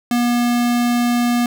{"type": "tone", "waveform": "square", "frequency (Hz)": 240.7, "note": "B3", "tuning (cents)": -44, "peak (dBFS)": -15, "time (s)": [0.11, 1.46], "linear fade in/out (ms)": 2, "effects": []}